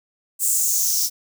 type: noise with high-pass filter sweep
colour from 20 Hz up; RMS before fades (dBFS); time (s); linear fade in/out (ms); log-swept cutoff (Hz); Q
blue; -20; 0.39-1.1; 50; 8100 to 5300; 4.3
effects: none